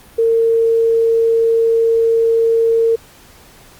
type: tone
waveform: sine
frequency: 456.3 Hz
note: A#4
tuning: 37 cents flat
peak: -10 dBFS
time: 0.18-2.96 s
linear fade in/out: 10 ms
effects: pink hiss -44 dBFS RMS until 3.79 s + Opus 48 kbps